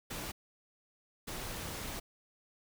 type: noise bursts at uneven times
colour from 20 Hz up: pink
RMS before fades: -41 dBFS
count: 2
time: 0.1-0.32 / 1.27-2 s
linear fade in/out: 10 ms
effects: none